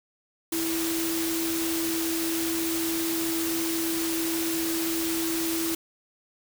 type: tone in noise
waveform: sine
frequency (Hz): 329.6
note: E4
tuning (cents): 0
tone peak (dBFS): -27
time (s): 0.52-5.75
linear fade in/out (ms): 5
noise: white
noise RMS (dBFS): -31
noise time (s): 0.52-5.75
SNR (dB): +1
effects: none